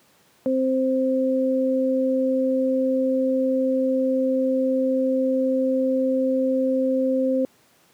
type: tone pair together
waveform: sine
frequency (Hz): 261.9 / 523.5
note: C4 / C5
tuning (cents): +2 / +1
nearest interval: octave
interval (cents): 1199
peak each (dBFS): -21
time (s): 0.46-7.45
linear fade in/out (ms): 0
effects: pink hiss -58 dBFS RMS until 7.93 s + high-pass 150 Hz 12 dB/octave